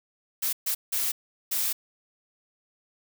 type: noise bursts at uneven times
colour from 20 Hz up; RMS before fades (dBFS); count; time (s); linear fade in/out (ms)
blue; -27; 4; 0.42-0.53 / 0.66-0.75 / 0.92-1.12 / 1.51-1.73; 10
effects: none